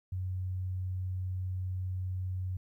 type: tone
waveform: sine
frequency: 92.5 Hz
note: F#2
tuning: in tune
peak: -32 dBFS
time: 0.12-2.57 s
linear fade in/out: 5 ms
effects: 12-bit